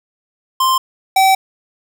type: tone pair in turn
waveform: square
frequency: 1046.5 / 767.9 Hz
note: C6 / G5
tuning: 0 / -36 cents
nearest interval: perfect fourth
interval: 536 cents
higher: first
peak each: -12 / -9 dBFS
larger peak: second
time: 0.6-0.78 / 1.16-1.35 s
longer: second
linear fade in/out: 5 ms
effects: none